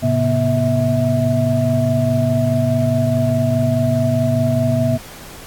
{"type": "tone cluster", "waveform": "sine", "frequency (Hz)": [109.4, 134.2, 241.8, 649], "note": ["A2", "C3", "B3", "E5"], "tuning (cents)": [-9, 44, -36, -27], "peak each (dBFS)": -19, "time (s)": [0.02, 4.98], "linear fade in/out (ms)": 20, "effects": ["pink hiss -37 dBFS RMS until 5.46 s", "AAC 64 kbps"]}